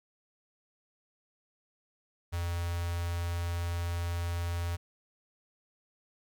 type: tone with notch filter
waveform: square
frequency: 86.1 Hz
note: F2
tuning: 24 cents flat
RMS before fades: -33 dBFS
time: 2.32-4.77 s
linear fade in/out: 20 ms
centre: 300 Hz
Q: 0.7
effects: 12-bit